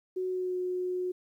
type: tone with pitch glide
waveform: sine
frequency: 370 to 363.9 Hz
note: F#4 to F#4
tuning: 0 to -29 cents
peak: -29 dBFS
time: 0.16-1.12 s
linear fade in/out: 10 ms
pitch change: -29 cents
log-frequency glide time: 0.28-0.57 s
effects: 11-bit